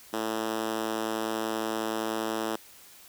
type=tone with high-pass filter; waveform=5% pulse; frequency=110.6 Hz; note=A2; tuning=9 cents sharp; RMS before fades=-31 dBFS; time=0.13-2.56 s; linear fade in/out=5 ms; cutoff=280 Hz; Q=2.1; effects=white hiss -52 dBFS RMS until 3.08 s